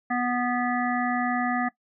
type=harmonic tone; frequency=245.8 Hz; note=B3; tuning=8 cents flat; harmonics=1 / 3 / 5 / 7 / 8; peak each=-27 / -27 / -32 / -31 / -34 dBFS; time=0.1-1.69 s; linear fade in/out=10 ms; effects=noise-tail reverb RT60 0.1 s tail -19 dB re dry